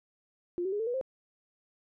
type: tone with pitch steps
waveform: sine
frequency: 351.2 / 380.8 / 412.9 / 447.6 / 485.3 / 526.2 Hz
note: F4 / F#4 / G#4 / A4 / B4 / C5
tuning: +10 / +50 / -10 / +30 / -30 / +10 cents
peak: -29 dBFS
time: 0.58-1.012 s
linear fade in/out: 0 ms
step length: 72 ms
effects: none